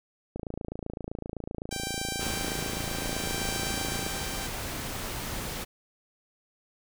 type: click train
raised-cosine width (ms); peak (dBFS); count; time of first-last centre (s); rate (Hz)
2; -21; 104; 0.36-4.065; 27.8
type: tone with tremolo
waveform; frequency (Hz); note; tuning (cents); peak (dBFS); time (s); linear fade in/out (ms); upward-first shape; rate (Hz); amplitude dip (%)
5% pulse; 784; G5; 0; -20; 1.71-4.47; 5; sine; 0.66; 45
type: noise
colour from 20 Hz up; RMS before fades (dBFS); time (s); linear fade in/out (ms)
pink; -35; 2.19-5.65; 20
effects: none